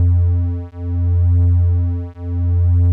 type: beating tone pair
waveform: triangle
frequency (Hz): 87.2 / 87.9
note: F2 / F2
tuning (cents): -2 / +12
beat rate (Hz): 0.7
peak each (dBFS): -13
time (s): 0-2.92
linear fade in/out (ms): 0
effects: none